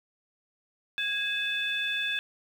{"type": "tone cluster", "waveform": "sine", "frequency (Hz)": [1648, 2581, 3493], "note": ["G#6", "E7", "A7"], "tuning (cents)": [-14, -37, -13], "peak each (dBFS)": -31, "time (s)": [0.98, 2.19], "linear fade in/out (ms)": 0, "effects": ["tanh soft clip ceiling -19 dBFS", "9-bit"]}